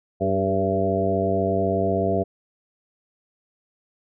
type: harmonic tone with a mistuned harmonic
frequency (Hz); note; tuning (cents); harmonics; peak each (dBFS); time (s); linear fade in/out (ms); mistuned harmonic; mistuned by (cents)
96.1; G2; -34; 1 / 2 / 3 / 4 / 5 / 6 / 7; -28 / -27 / -30 / -26 / -28 / -30 / -24; 0.2-2.24; 20; 4; +36
effects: none